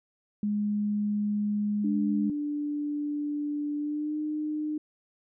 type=tone; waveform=sine; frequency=207.7 Hz; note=G#3; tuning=in tune; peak=-25 dBFS; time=0.43-2.3 s; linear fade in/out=2 ms
type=tone with pitch glide; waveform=sine; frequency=293.7 to 303.9 Hz; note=D4 to D#4; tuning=0 to -41 cents; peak=-28 dBFS; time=1.84-4.78 s; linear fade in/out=5 ms; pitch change=+59 cents; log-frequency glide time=3.77-4.18 s
effects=none